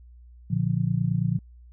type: chord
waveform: sine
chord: Bb major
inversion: none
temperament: just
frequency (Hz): 116.54 / 145.68 / 174.81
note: Bb2 / D3 / F3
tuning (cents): 0 / -14 / +2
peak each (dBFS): -26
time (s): 0.5-1.39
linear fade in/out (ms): 10
effects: added 60 Hz sine -46 dBFS peak until 1.72 s

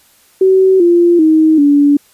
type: tone with pitch steps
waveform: sine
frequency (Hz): 379.1 / 345.6 / 315.1 / 287.3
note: F#4 / F4 / D#4 / D4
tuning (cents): +42 / -18 / +22 / -38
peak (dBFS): -5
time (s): 0.41-1.97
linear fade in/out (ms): 5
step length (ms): 390
effects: white hiss -49 dBFS RMS until 2.13 s + resampled to 32000 Hz

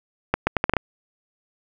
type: accelerating click train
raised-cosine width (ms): 0.5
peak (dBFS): -3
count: 7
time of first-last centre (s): 0.34-0.767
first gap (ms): 130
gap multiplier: 0.75
effects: none

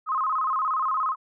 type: tone with vibrato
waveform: sine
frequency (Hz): 1159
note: D6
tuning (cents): -23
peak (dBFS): -22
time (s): 0.06-1.16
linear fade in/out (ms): 50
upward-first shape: square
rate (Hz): 17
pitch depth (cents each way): 150
effects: none

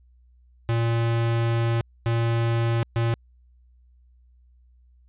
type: tone bursts at uneven times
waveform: square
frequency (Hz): 116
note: A#2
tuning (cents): -8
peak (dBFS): -21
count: 3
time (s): 0.69-1.81 / 2.06-2.83 / 2.96-3.14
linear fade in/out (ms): 0
effects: added 61 Hz sine -53 dBFS peak until 5.08 s + resampled to 8000 Hz

